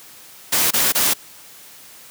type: noise bursts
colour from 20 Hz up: white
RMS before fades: -17 dBFS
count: 3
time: 0.52-1.138 s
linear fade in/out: 10 ms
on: 190 ms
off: 24 ms
effects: white hiss -43 dBFS RMS until 2.1 s + high-pass 100 Hz 12 dB/octave